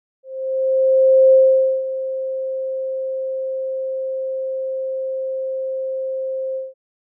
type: tone with ADSR envelope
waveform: sine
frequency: 527 Hz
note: C5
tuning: 12 cents sharp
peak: -7 dBFS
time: 0.23-6.74 s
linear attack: 1100 ms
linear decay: 500 ms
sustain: -14 dB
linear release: 180 ms
effects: none